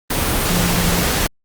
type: tone in noise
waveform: sine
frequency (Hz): 174.61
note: F3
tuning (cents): 0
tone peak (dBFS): -19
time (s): 0.5-1.04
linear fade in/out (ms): 5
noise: pink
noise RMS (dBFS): -18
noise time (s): 0.1-1.27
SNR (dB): -4
effects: Opus 32 kbps